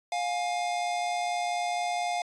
square tone pair together, 706.4 / 830.6 Hz, F5 / G#5, +20 / 0 cents, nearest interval minor third, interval 280 cents, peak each -29 / -36 dBFS, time 0.12-2.22 s, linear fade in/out 2 ms, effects resampled to 22050 Hz

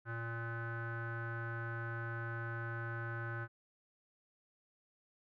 square tone with low-pass filter, 115.8 Hz, A#2, 11 cents flat, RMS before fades -41 dBFS, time 0.05-3.48 s, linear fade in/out 50 ms, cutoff 1500 Hz, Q 8.7, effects none

